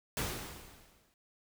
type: noise with exponential decay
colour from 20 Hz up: pink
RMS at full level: -33 dBFS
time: 0.17-1.14 s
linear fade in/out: 1 ms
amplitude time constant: 210 ms
effects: none